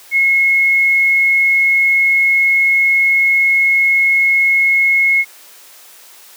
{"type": "tone", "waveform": "sine", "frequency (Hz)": 2171, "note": "C#7", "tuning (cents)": -37, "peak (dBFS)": -9, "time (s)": [0.11, 5.25], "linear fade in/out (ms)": 50, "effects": ["white hiss -41 dBFS RMS until 6.36 s", "high-pass 400 Hz 12 dB/octave"]}